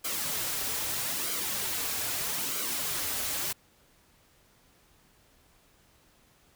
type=noise with flanger; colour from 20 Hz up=white; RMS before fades=-32 dBFS; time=0.04-3.53 s; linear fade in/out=10 ms; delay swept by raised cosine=1.1 to 5.8 ms; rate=0.79 Hz; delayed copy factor=-0.6; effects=pink hiss -63 dBFS RMS until 6.55 s